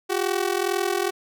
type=ring-modulated tone; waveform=sawtooth; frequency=378 Hz; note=F#4; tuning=37 cents sharp; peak=-15 dBFS; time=0.09-1.11 s; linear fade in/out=20 ms; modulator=21.1 Hz; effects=none